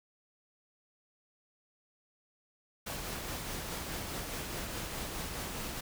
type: noise with tremolo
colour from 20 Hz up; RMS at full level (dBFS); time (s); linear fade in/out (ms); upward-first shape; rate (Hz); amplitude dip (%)
pink; -38; 2.86-5.81; 10; triangle; 4.8; 30
effects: none